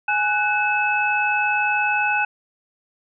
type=tone cluster; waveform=sine; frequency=833 / 1490 / 2591 Hz; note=G#5 / F#6 / E7; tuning=+5 / +12 / -30 cents; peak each=-22 dBFS; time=0.08-2.25 s; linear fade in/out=5 ms; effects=none